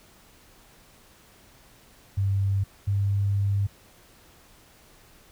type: tone pair in turn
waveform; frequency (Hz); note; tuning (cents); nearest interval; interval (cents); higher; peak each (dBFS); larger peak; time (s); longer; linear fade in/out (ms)
sine; 98.2 / 99.86; G2 / G2; +4 / +33; unison; 29; second; -21; neither; 2.17-2.64 / 2.87-3.67; second; 10
effects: pink hiss -55 dBFS RMS until 5.31 s